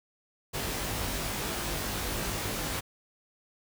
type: noise with comb filter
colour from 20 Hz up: pink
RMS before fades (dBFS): -33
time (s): 0.53-2.81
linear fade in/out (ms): 20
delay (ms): 20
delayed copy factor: +0.9
effects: none